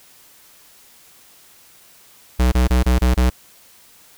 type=tone bursts; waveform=square; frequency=62.3 Hz; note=B1; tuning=16 cents sharp; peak=-13 dBFS; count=6; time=2.39-3.3 s; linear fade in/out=10 ms; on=130 ms; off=26 ms; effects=white hiss -49 dBFS RMS until 4.17 s